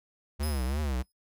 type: tone with vibrato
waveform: square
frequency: 69.3 Hz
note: C#2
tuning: in tune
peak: -29 dBFS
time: 0.39-1.03 s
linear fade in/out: 20 ms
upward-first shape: triangle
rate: 3 Hz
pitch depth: 210 cents each way
type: tone with exponential decay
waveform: 15% pulse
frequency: 5090 Hz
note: D#8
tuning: 39 cents sharp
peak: -31 dBFS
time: 0.43-1.12 s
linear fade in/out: 1 ms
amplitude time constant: 150 ms
effects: noise-tail reverb RT60 0.1 s tail -20 dB re dry